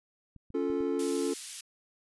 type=clicks; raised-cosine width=5 ms; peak=-38 dBFS; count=4; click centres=0.363 / 0.504 / 0.701 / 0.807 s
type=chord; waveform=triangle; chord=Db augmented; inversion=none; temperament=equal with one note detuned; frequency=278.9 / 349.2 / 440 Hz; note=Db4 / F4 / A4; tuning=+11 / 0 / 0 cents; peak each=-30 / -31 / -30 dBFS; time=0.54-1.34 s; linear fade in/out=10 ms
type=high-pass noise; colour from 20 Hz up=white; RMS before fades=-40 dBFS; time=0.99-1.61 s; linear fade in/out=5 ms; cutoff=2700 Hz; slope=12 dB/octave
effects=resampled to 24000 Hz